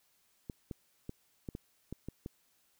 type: clicks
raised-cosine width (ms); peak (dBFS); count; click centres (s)
3; -27; 8; 0.498 / 0.712 / 1.094 / 1.488 / 1.551 / 1.926 / 2.086 / 2.261
effects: white hiss -72 dBFS RMS until 2.79 s